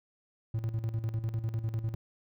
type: tone with tremolo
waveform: triangle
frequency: 112.3 Hz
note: A2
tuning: 36 cents sharp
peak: -26 dBFS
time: 0.54-1.95 s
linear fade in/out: 5 ms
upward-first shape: square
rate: 10 Hz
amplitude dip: 65%
effects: none